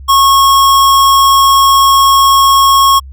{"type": "tone", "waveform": "square", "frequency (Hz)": 1094, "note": "C#6", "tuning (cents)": -23, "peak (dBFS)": -5, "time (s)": [0.08, 3], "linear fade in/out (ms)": 20, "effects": ["added 67 Hz sine -27 dBFS peak until 3.12 s"]}